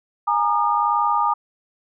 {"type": "chord", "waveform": "sine", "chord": "Ab suspended second", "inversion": "none", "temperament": "equal with one note detuned", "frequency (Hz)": [830.6, 932.3, 1216.1], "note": ["Ab5", "Bb5", "Eb6"], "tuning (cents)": [0, 0, -40], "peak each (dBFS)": [-22, -21, -20], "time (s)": [0.27, 1.34], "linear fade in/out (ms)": 10, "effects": []}